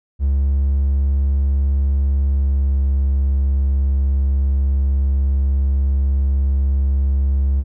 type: tone with pitch glide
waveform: triangle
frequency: 69.1 to 68.27 Hz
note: C#2 to C#2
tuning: -5 to -26 cents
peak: -11 dBFS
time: 0.19-7.64 s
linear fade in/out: 50 ms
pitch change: -21 cents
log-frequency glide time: 2.23-2.81 s
effects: tanh soft clip ceiling -7 dBFS